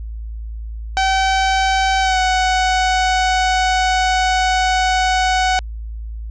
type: tone with pitch glide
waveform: sawtooth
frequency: 767 to 744.7 Hz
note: G5 to F#5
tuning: -38 to +11 cents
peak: -10 dBFS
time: 0.97-5.59 s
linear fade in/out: 0 ms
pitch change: -51 cents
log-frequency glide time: 2.01-2.18 s
effects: added 55 Hz sine -25 dBFS peak until 6.3 s + resampled to 16000 Hz